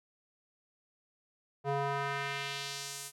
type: tone with band-pass filter sweep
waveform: square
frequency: 140 Hz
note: C#3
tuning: 18 cents sharp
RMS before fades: -36 dBFS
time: 1.64-3.12 s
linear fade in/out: 50 ms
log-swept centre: 620 to 10000 Hz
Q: 1.2
effects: none